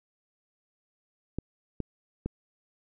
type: clicks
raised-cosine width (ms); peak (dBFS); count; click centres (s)
3; -18; 3; 1.386 / 1.803 / 2.26
effects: none